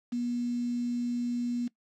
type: tone with quantisation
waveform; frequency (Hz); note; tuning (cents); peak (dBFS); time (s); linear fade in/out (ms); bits
sine; 241.4; B3; -39; -28; 0.12-1.68; 10; 8
effects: noise-tail reverb RT60 0.1 s tail -19 dB re dry + low-pass 6000 Hz 12 dB/octave